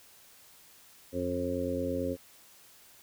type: harmonic tone with a mistuned harmonic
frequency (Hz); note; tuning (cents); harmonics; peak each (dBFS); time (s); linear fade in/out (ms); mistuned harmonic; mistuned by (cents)
89.1; F2; +35; 1 / 2 / 3 / 4 / 5 / 6; -39 / -42 / -34 / -40 / -37 / -34; 1.12-2.17; 50; 1; -41
effects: white hiss -57 dBFS RMS until 3.02 s